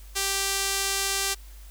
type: tone with band-pass filter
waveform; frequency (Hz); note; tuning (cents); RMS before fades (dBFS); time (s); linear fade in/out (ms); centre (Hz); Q
sawtooth; 392; G4; 0; -27; 0.15-1.35; 20; 7700; 0.72
effects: added 50 Hz sine -42 dBFS peak until 1.7 s + white hiss -54 dBFS RMS until 1.7 s